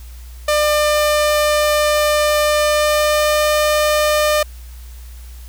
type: tone with pitch glide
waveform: sawtooth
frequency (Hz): 599 to 603.2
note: D5 to D5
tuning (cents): +34 to +46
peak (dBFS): -9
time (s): 0.48-4.43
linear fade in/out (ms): 5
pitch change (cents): +12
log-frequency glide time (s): 2.43-3.46
effects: added 60 Hz sine -32 dBFS peak until 5.48 s + white hiss -46 dBFS RMS until 5.48 s